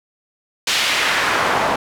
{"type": "noise with band-pass filter sweep", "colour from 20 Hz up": "pink", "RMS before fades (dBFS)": -18, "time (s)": [0.67, 1.76], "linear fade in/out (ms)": 5, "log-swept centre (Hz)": [3600, 760], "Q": 1.1, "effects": []}